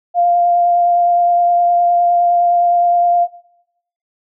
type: tone with vibrato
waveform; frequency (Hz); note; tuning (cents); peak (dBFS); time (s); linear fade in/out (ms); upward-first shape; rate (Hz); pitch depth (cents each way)
sine; 698.5; F5; 0; -9; 0.14-3.28; 50; triangle; 9.7; 13
effects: noise-tail reverb RT60 0.8 s tail -18 dB re dry